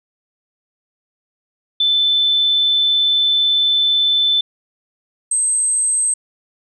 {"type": "tone pair in turn", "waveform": "sine", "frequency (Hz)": [3522, 8269], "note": ["A7", "C9"], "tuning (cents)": [1, -21], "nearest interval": "octave + minor third", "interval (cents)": 1478, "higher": "second", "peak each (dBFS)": [-12, -14], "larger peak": "first", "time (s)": [[1.8, 4.41], [5.31, 6.14]], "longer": "first", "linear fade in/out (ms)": 5, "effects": []}